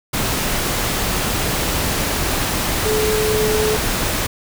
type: tone in noise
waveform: sine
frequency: 430 Hz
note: A4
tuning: 40 cents flat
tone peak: -17 dBFS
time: 2.85-3.77 s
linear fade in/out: 10 ms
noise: pink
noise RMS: -20 dBFS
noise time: 0.13-4.27 s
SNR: 0 dB
effects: none